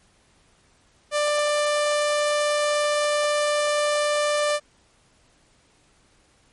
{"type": "tone", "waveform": "sawtooth", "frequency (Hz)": 592, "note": "D5", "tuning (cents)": 14, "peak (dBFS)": -16, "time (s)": [1.11, 4.6], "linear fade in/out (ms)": 50, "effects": ["pink hiss -60 dBFS RMS until 6.52 s", "MP3 48 kbps"]}